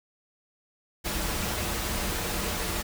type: noise with comb filter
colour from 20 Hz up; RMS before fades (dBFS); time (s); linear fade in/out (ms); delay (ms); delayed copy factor
pink; -30; 1.04-2.83; 20; 7.5; -0.55
effects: none